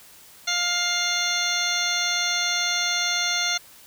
harmonic tone, 703 Hz, F5, 11 cents sharp, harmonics 1 / 2 / 3 / 4 / 5 / 6 / 8 / 9, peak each -34 / -29 / -28 / -34 / -28 / -28 / -34 / -30 dBFS, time 0.47-3.58 s, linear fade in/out 10 ms, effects white hiss -49 dBFS RMS until 3.86 s

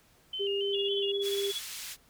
sine tone with vibrato, 2951 Hz, F#7, 5 cents flat, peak -33 dBFS, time 0.33-1.12 s, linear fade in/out 5 ms, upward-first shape square, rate 3.6 Hz, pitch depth 66 cents each way
sine tone, 398.8 Hz, G4, 30 cents sharp, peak -29 dBFS, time 0.39-1.52 s, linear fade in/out 20 ms
sine tone with tremolo, 3379 Hz, G#7, 29 cents sharp, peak -31 dBFS, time 0.73-1.6 s, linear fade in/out 2 ms, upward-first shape sine, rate 17 Hz, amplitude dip 80%
pink band-pass noise, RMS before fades -41 dBFS, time 1.21-1.97 s, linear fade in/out 50 ms, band 2700 to 15000 Hz, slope 12 dB/octave
effects pink hiss -63 dBFS RMS until 2.09 s

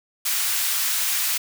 white high-pass noise, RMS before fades -23 dBFS, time 0.25-1.38 s, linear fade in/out 10 ms, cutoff 1300 Hz, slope 12 dB/octave, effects none

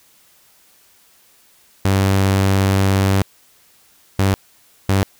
sawtooth tone bursts at uneven times, 97 Hz, G2, 18 cents flat, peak -9 dBFS, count 3, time 1.85-3.22 / 4.19-4.34 / 4.89-5.03 s, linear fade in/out 0 ms, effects white hiss -53 dBFS RMS until 5.19 s

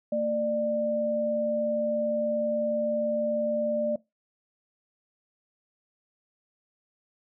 sine tone pair together, 227.4 / 595.6 Hz, A#3 / D5, -43 / +24 cents, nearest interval octave + perfect fourth, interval 1667 cents, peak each -31 / -25 dBFS, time 0.12-3.96 s, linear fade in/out 5 ms, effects noise-tail reverb RT60 0.2 s tail -20 dB re dry

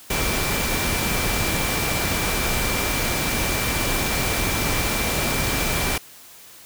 sine tone in noise, 2349 Hz, D7, in tune, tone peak -30 dBFS, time 0.1-5.98 s, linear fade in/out 5 ms, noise pink, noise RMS -23 dBFS, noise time 0.1-5.98 s, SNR -10 dB, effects white hiss -45 dBFS RMS until 6.65 s

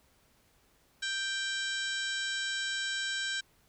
harmonic tone with a mistuned harmonic, 784 Hz, G5, in tune, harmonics 2 / 3 / 4 / 5 / 6 / 7 / 8 / 9 / 10, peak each -34 / -46 / -39 / -39 / -49 / -43 / -52 / -47 / -45 dBFS, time 1.02-3.41 s, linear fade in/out 10 ms, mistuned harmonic 8, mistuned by +20 cents, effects pink hiss -67 dBFS RMS until 3.68 s

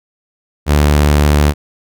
sawtooth tone, 73.7 Hz, D2, 7 cents sharp, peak -4 dBFS, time 0.66-1.54 s, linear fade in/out 50 ms, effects none

